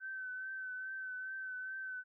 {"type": "tone with vibrato", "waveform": "sine", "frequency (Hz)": 1529, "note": "G6", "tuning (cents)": -44, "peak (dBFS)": -40, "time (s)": [0, 2.04], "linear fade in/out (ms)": 50, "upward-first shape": "triangle", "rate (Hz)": 2.4, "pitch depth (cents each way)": 33, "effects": []}